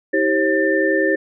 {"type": "tone cluster", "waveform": "sine", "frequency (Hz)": [320.4, 391.3, 537, 1789], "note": ["E4", "G4", "C5", "A6"], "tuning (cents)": [-49, -3, 45, 28], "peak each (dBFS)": -20, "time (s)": [0.13, 1.16], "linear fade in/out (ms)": 10, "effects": []}